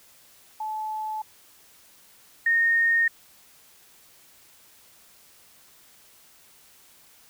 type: tone pair in turn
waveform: sine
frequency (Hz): 865 / 1844.6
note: A5 / A#6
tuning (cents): -30 / -19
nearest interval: octave + minor second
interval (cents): 1311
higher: second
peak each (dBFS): -28 / -18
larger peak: second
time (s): 0.6-1.22 / 2.46-3.08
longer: neither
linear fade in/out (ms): 5
effects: white hiss -55 dBFS RMS until 7.29 s